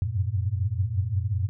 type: tone cluster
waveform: sine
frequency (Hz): 89 / 94.1 / 100.3 / 115.7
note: F2 / F#2 / G2 / A#2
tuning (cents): +33 / +30 / +40 / -13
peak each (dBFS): -29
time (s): 0.02-1.49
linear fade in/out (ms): 0
effects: none